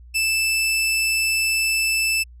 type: tone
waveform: sawtooth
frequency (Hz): 2639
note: E7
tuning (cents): +1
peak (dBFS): -15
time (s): 0.14-2.24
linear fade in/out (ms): 20
effects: added 60 Hz sine -41 dBFS peak until 2.4 s + resampled to 32000 Hz